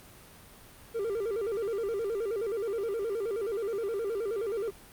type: tone with vibrato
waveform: triangle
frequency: 427.2 Hz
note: G#4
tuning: 49 cents sharp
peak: -27 dBFS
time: 0.94-4.71 s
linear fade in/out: 20 ms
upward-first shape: square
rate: 9.5 Hz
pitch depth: 130 cents each way
effects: pink hiss -52 dBFS RMS until 4.92 s + Opus 32 kbps